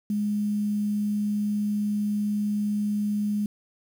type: tone with quantisation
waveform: sine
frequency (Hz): 207.7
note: G#3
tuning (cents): 0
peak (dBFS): -23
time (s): 0.1-3.46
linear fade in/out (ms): 2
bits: 8
effects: none